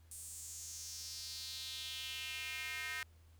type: tone with high-pass filter sweep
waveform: square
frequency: 141.9 Hz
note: C#3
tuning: 41 cents sharp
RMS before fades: -45 dBFS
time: 0.11-3.03 s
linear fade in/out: 2 ms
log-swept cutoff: 8900 to 1800 Hz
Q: 3.3
effects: added 81 Hz sine -60 dBFS peak until 3.39 s + pink hiss -72 dBFS RMS until 3.39 s